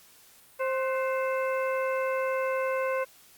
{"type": "harmonic tone with a mistuned harmonic", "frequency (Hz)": 526, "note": "C5", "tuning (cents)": 9, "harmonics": [1, 2, 3, 4, 5], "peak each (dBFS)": [-27, -33, -37, -39, -41], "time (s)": [0.59, 3.05], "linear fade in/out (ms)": 20, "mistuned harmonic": 3, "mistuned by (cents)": -71, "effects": ["white hiss -56 dBFS RMS until 3.37 s", "Opus 48 kbps"]}